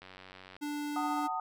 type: click train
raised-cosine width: 0.3 ms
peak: -33 dBFS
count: 52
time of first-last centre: 0.02-0.565 s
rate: 93.5 Hz
type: tone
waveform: square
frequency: 293.7 Hz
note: D4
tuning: in tune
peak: -35 dBFS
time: 0.61-1.28 s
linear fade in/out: 20 ms
type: chord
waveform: sine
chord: D# diminished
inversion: first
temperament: just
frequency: 746.7 / 896 / 1244.5 Hz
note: F#5 / A5 / D#6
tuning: +16 / +31 / 0 cents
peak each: -36 dBFS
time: 0.96-1.4 s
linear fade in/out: 2 ms
effects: none